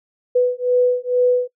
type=beating tone pair; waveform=sine; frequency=494.8 / 497 Hz; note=B4 / B4; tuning=+3 / +11 cents; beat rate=2.2 Hz; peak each=-17 dBFS; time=0.35-1.48 s; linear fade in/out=10 ms; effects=noise-tail reverb RT60 0.1 s tail -23 dB re dry